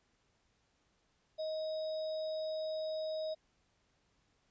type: tone with sample-and-hold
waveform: sine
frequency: 628 Hz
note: D#5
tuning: 16 cents sharp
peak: -35 dBFS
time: 1.38-3.35 s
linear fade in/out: 20 ms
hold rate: 4410 Hz
effects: pink hiss -75 dBFS RMS until 4.5 s + resampled to 16000 Hz